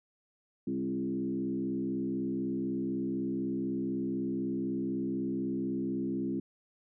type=tone with frequency modulation; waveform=sine; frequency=267.9 Hz; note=C4; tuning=41 cents sharp; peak=-30 dBFS; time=0.67-6.4 s; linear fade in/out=5 ms; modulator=64 Hz; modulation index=1.3; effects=none